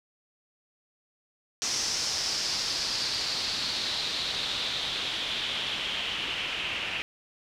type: noise with low-pass filter sweep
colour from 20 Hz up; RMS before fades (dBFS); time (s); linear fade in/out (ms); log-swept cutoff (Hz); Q
white; -31; 1.62-7.02; 0; 5700 to 2700; 4.2
effects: none